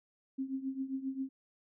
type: tone with tremolo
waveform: sine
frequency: 266.8 Hz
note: C4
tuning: 34 cents sharp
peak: -31 dBFS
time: 0.38-1.29 s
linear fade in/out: 10 ms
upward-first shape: triangle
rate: 7.5 Hz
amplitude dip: 85%
effects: none